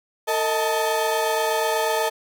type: tone cluster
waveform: 35% pulse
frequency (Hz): 451.1 / 630 / 874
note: A4 / D#5 / A5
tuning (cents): +43 / +21 / -12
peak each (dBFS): -23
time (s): 0.27-2.1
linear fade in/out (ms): 20
effects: none